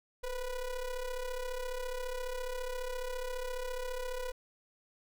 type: ring-modulated tone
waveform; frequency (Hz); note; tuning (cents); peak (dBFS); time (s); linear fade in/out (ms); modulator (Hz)
square; 244.7; B3; -16; -33; 0.23-4.32; 10; 262
effects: none